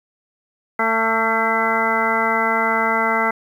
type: harmonic tone with a mistuned harmonic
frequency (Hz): 224.9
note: A3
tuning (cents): +38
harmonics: 1 / 2 / 3 / 4 / 5 / 6 / 7 / 9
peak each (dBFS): -27 / -26 / -25 / -22 / -27 / -22 / -27 / -22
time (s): 0.79-3.31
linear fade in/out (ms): 5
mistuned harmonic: 4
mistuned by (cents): -16
effects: 8-bit